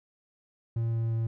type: tone with pitch steps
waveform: triangle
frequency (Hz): 114.9 / 114.24 / 113.58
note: A#2 / A#2 / A#2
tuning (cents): -25 / -35 / -45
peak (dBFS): -24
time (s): 0.76-1.27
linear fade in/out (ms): 5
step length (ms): 170
effects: none